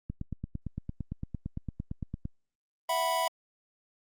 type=click train; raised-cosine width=5 ms; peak=-22 dBFS; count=20; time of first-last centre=0.1-2.254 s; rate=8.82 Hz
type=chord; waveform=square; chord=E suspended second; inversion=none; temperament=equal; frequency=659.3 / 740 / 987.8 Hz; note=E5 / F#5 / B5; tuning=0 / 0 / 0 cents; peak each=-32 / -35 / -30 dBFS; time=2.89-3.28 s; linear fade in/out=5 ms
effects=Opus 48 kbps